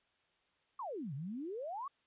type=exponential two-way sweep; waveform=sine; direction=down then up; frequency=1173 to 128.2 to 1173 Hz; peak=-39 dBFS; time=0.79-1.88 s; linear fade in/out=5 ms; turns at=1.14 s; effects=white hiss -75 dBFS RMS until 2.06 s + resampled to 8000 Hz